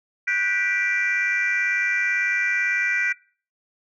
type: chord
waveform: sine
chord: G major seventh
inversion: third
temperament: just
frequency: 1470 / 1568 / 1960 / 2352 Hz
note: F#6 / G6 / B6 / D7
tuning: -12 / 0 / -14 / +2 cents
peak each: -27 / -27 / -22 / -24 dBFS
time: 0.27-3.13 s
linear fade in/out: 10 ms
effects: noise-tail reverb RT60 0.4 s tail -21 dB re dry + tanh soft clip ceiling -13 dBFS